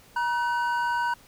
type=tone pair together; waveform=triangle; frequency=953 / 1511.7 Hz; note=A#5 / F#6; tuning=+38 / +37 cents; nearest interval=minor sixth; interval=799 cents; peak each=-23 / -27 dBFS; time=0.16-1.14 s; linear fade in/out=5 ms; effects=pink hiss -54 dBFS RMS until 1.27 s